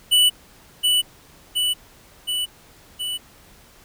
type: tone with echo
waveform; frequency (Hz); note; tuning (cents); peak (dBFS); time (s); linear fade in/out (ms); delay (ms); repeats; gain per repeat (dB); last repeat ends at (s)
square; 2967; F#7; +4; -13; 0.11-0.3; 20; 720; 4; -3; 3.18
effects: pink hiss -50 dBFS RMS until 3.84 s